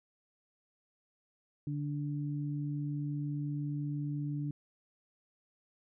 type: tone pair together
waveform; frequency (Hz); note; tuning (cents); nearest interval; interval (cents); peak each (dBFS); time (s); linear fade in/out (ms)
sine; 145.7 / 291.4; D3 / D4; -13 / -13; octave; 1200; -34 / -39; 1.67-4.51; 2
effects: none